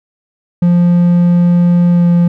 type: tone with pitch glide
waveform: triangle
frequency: 174.61 to 173.1 Hz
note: F3 to F3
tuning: 0 to -15 cents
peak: -4 dBFS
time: 0.62-2.28 s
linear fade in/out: 5 ms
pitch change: -15 cents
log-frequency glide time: 1.91-2.07 s
effects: none